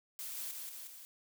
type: noise with echo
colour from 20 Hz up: blue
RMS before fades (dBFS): -43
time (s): 0.19-0.51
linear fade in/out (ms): 0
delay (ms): 180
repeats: 3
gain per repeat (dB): -3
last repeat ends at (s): 1.05
effects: none